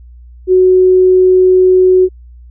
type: tone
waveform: sine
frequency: 370 Hz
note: F#4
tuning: in tune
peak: -4 dBFS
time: 0.47-2.09 s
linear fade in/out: 50 ms
effects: added 60 Hz sine -33 dBFS peak until 2.5 s